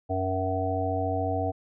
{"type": "harmonic tone", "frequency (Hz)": 94, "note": "F#2", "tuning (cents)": 28, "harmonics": [1, 3, 5, 7, 8], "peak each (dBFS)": [-30, -33, -33, -31, -31], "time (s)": [0.09, 1.52], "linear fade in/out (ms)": 20, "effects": []}